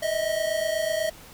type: tone pair together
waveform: square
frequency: 618.9 / 647 Hz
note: D#5 / E5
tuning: -9 / -32 cents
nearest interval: minor second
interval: 77 cents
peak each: -28 / -27 dBFS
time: 0.02-1.1 s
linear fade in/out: 10 ms
effects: pink hiss -47 dBFS RMS until 1.33 s